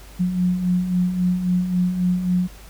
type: beating tone pair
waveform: sine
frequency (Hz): 177.3 / 181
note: F3 / F#3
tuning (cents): +26 / -38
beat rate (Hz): 3.7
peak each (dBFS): -26 / -18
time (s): 0.19-2.48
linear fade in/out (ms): 20
effects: added 50 Hz sine -41 dBFS peak until 2.69 s + pink hiss -46 dBFS RMS until 2.69 s